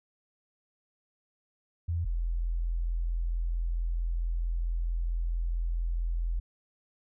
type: tone pair in turn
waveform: sine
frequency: 84.5 / 42.25 Hz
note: E2 / E1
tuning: +43 / +43 cents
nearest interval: octave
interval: 1200 cents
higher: first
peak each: -27 dBFS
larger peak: neither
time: 1.88-2.05 / 2.05-6.4 s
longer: second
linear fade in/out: 10 ms
effects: none